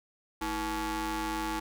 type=ring-modulated tone; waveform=sawtooth; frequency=270.3 Hz; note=C#4; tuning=44 cents flat; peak=-24 dBFS; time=0.41-1.6 s; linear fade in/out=10 ms; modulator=592 Hz; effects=none